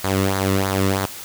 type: tone with flanger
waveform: sawtooth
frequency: 96.4 Hz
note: G2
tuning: 28 cents flat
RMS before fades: -20 dBFS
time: 0.04-1.06 s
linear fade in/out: 5 ms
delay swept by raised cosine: 0.35 to 1.3 ms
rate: 3.1 Hz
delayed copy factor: -0.65
effects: white hiss -35 dBFS RMS until 1.24 s